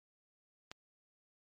click, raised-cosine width 0.2 ms, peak -27 dBFS, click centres 0.715 s, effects MP3 64 kbps

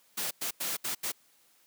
white noise bursts at uneven times, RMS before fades -33 dBFS, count 5, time 0.17-0.31 / 0.41-0.51 / 0.6-0.77 / 0.84-0.95 / 1.03-1.12 s, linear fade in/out 10 ms, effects white hiss -65 dBFS RMS until 1.66 s + high-pass 150 Hz 12 dB/octave

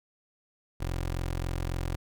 20% pulse tone, 43.65 Hz, F1, in tune, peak -25 dBFS, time 0.8-1.96 s, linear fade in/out 10 ms, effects none

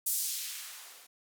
violet noise with band-pass filter sweep, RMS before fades -37 dBFS, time 0.06-1.07 s, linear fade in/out 10 ms, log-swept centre 10000 to 360 Hz, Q 0.83, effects none

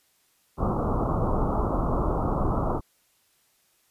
pink low-pass noise, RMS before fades -25 dBFS, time 0.57-2.81 s, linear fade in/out 50 ms, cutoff 1300 Hz, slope 96 dB/octave, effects white hiss -66 dBFS RMS until 3.9 s + resampled to 32000 Hz

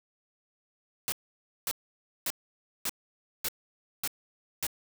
white noise bursts, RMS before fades -31 dBFS, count 7, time 1.08-4.667 s, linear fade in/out 0 ms, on 41 ms, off 550 ms, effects none

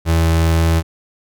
35% pulse tone, 82 Hz, E2, 9 cents flat, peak -10 dBFS, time 0.05-0.83 s, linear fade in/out 50 ms, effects none

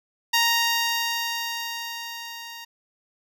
10% pulse tone with level ramp, 932.3 Hz, A#5, in tune, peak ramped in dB -9 to -29 dBFS, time 0.33-2.65 s, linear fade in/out 10 ms, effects none

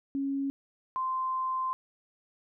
sine tone pair in turn, 275.5 / 1040.1 Hz, C#4 / C6, -11 / -11 cents, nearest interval octave + major seventh, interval 2300 cents, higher second, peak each -28 dBFS, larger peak neither, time 0.15-0.5 / 0.96-1.73 s, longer second, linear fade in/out 0 ms, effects none

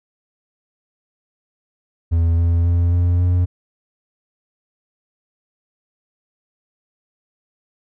triangle tone with pitch steps, 83.5 / 84.86 / 86.25 / 87.65 / 89.08 Hz, E2 / F2 / F2 / F2 / F2, +23 / -49 / -21 / +7 / +35 cents, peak -11 dBFS, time 2.11-3.46 s, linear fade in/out 20 ms, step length 270 ms, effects none

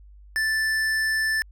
sine tone with hard clipping, 1760 Hz, A6, in tune, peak -23 dBFS, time 0.36-1.42 s, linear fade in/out 0 ms, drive 12 dB, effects added 50 Hz sine -45 dBFS peak until 1.51 s

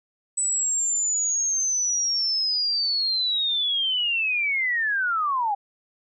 sine linear sweep, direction down, 7990 to 784 Hz, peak -21 dBFS, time 0.37-5.55 s, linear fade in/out 10 ms, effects none

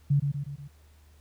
sine tone with echo, 142.1 Hz, C#3, 43 cents sharp, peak -19 dBFS, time 0.1-0.2 s, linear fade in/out 10 ms, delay 120 ms, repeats 4, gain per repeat -5 dB, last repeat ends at 0.68 s, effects added 75 Hz sine -54 dBFS peak until 1.2 s + pink hiss -64 dBFS RMS until 1.2 s

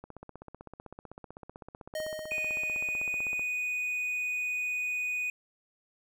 click train, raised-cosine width 1 ms, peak -30 dBFS, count 54, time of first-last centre 0.04-3.394 s, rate 15.8 Hz
square tone with exponential decay, 622 Hz, D#5, 1 cent flat, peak -32 dBFS, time 1.95-3.66 s, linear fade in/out 2 ms, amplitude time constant 370 ms
triangle tone, 2481 Hz, D#7, 6 cents flat, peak -28 dBFS, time 2.31-5.3 s, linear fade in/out 2 ms
effects none

